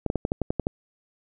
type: clicks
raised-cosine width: 2 ms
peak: -11 dBFS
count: 9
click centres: 0.063 / 0.101 / 0.157 / 0.251 / 0.319 / 0.417 / 0.505 / 0.597 / 0.669 s
effects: none